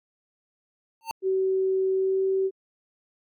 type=tone with exponential growth; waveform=square; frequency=900 Hz; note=A5; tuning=39 cents sharp; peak=-24 dBFS; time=1.01-1.11 s; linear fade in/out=0 ms; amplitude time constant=20 ms
type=tone with pitch glide; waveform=sine; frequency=380.1 to 383.4 Hz; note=F#4 to G4; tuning=+47 to -38 cents; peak=-21 dBFS; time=1.22-2.51 s; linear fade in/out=50 ms; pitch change=+15 cents; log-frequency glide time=1.92-2.24 s
effects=AAC 64 kbps